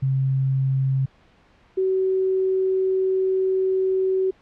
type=tone pair in turn; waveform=sine; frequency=133.7 / 378.2 Hz; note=C3 / F#4; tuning=+38 / +38 cents; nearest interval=octave + tritone; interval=1800 cents; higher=second; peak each=-18 dBFS; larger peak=neither; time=0.02-1.06 / 1.77-4.31 s; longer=second; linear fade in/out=10 ms; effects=pink hiss -56 dBFS RMS until 4.41 s + low-pass 3000 Hz 12 dB/octave